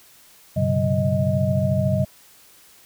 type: tone cluster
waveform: sine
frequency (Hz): 98.1 / 126.4 / 140.2 / 189.5 / 626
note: G2 / B2 / C#3 / F#3 / D#5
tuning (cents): +2 / +41 / +20 / +42 / +10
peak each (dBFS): -24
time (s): 0.56-2.05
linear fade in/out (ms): 10
effects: white hiss -51 dBFS RMS until 2.85 s